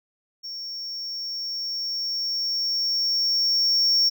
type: tone with level ramp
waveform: triangle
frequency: 5490 Hz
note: F8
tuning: 31 cents flat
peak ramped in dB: -31 to -15 dBFS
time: 0.43-4.1 s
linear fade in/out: 20 ms
effects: none